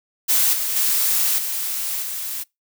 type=noise with level steps; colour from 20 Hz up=blue; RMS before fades=-17 / -23 / -19 / -25 / -28 dBFS; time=0.28-2.44 s; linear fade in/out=20 ms; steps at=0.53 / 0.76 / 1.38 / 2.02 s; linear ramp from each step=5 ms; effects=noise-tail reverb RT60 0.2 s tail -25 dB re dry